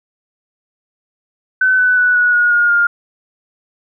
sine tone with pitch steps, 1517 / 1498.7 / 1480.6 / 1462.8 / 1445.2 / 1427.7 / 1410.5 Hz, F#6 / F#6 / F#6 / F#6 / F#6 / F6 / F6, +43 / +22 / +1 / -20 / -41 / +38 / +17 cents, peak -9 dBFS, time 1.61-2.87 s, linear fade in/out 5 ms, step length 180 ms, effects none

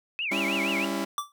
sine tone with vibrato, 2489 Hz, D#7, in tune, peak -27 dBFS, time 0.19-0.85 s, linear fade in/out 0 ms, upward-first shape triangle, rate 6.4 Hz, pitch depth 290 cents each way
sawtooth chord, C# diminished, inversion second, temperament just, 199.57 / 277.2 / 332.6 Hz, G3 / C#4 / E4, +31 / 0 / +16 cents, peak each -28 dBFS, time 0.31-1.05 s, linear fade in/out 10 ms
square tone with exponential decay, 1165 Hz, D6, 14 cents flat, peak -24 dBFS, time 1.18-1.32 s, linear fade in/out 1 ms, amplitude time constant 29 ms
effects none

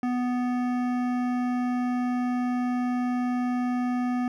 sine tone with hard clipping, 247.5 Hz, B3, 4 cents sharp, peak -26 dBFS, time 0.03-4.28 s, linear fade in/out 2 ms, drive 14 dB, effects none

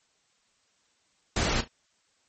pink noise with echo, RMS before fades -26 dBFS, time 1.36-1.61 s, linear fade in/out 5 ms, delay 35 ms, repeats 2, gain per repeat -13 dB, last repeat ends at 1.68 s, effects white hiss -69 dBFS RMS until 2.28 s + MP3 32 kbps

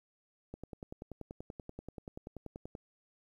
click train, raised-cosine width 2 ms, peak -30 dBFS, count 24, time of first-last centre 0.54-2.752 s, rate 10.4 Hz, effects 11-bit

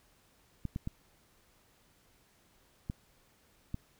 clicks, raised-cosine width 5 ms, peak -23 dBFS, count 5, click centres 0.653 / 0.761 / 0.874 / 2.899 / 3.744 s, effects pink hiss -67 dBFS RMS until 3.99 s

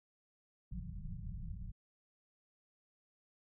pink low-pass noise, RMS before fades -44 dBFS, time 0.71-1.72 s, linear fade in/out 10 ms, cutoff 190 Hz, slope 96 dB/octave, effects none

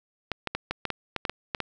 clicks, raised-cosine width 0.3 ms, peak -12 dBFS, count 11, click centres 0.317 / 0.473 / 0.55 / 0.71 / 0.853 / 0.903 / 1.163 / 1.252 / 1.296 / 1.548 / 1.603 s, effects none

